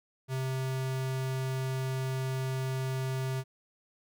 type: tone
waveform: square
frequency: 131.4 Hz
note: C3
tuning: 8 cents sharp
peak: -31 dBFS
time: 0.28-3.44 s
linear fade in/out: 50 ms
effects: none